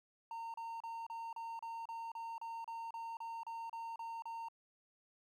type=tone bursts; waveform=triangle; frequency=916 Hz; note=A#5; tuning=31 cents flat; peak=-40 dBFS; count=16; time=0.31-4.485 s; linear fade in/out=2 ms; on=230 ms; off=33 ms; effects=13-bit